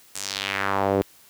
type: tone with band-pass filter sweep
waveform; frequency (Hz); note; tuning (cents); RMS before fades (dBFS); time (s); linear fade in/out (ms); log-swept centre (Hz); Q
sawtooth; 98.3; G2; +5; -25; 0.15-1.02; 0; 8600 to 400; 1.9
effects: white hiss -53 dBFS RMS until 1.29 s + high-pass 60 Hz 12 dB/octave